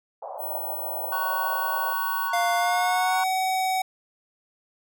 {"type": "band-pass noise", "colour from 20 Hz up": "white", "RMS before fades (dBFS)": -35, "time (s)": [0.22, 1.93], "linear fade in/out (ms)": 5, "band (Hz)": [570, 890], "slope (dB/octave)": 48}
{"type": "tone", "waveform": "sine", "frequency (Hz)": 15960, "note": "B9", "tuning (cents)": 17, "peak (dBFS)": -30, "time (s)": [0.38, 2.31], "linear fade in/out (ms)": 50}
{"type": "chord", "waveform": "triangle", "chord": "F# major", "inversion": "first", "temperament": "just", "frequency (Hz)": [925, 1110, 1480], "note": ["A#5", "C#6", "F#6"], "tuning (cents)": [-14, 2, 0], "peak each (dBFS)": -28, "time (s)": [1.12, 3.24], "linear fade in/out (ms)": 5}
{"type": "tone with pitch glide", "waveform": "square", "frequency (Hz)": [698.5, 753], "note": ["F5", "F#5"], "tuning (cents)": [0, 30], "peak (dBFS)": -23, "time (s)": [2.33, 3.82], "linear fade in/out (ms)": 5, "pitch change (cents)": 130, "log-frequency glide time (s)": [2.56, 3.23]}
{"effects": []}